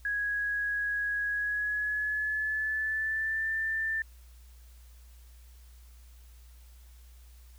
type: tone with pitch glide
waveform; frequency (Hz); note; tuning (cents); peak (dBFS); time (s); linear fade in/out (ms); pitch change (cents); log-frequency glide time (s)
sine; 1661.2 to 1780.4; G#6 to A6; 0 to +20; -28; 0.05-4.02; 2; +120; 1.29-3.5
effects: added 60 Hz sine -50 dBFS peak until 7.58 s + white hiss -63 dBFS RMS until 7.58 s